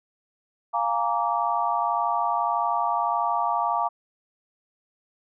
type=chord; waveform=sine; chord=Bb dominant seventh; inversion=second; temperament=equal with one note detuned; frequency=698.5 / 830.6 / 932.3 / 1157.8 Hz; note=F5 / Ab5 / Bb5 / D6; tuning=0 / 0 / 0 / -25 cents; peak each=-27 / -29 / -26 / -27 dBFS; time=0.73-3.89 s; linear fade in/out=20 ms; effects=none